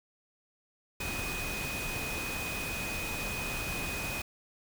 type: tone in noise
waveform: sine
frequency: 2499 Hz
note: D#7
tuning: 7 cents sharp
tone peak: -37 dBFS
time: 1-4.22 s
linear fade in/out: 5 ms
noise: pink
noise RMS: -37 dBFS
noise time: 1-4.22 s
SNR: -3 dB
effects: none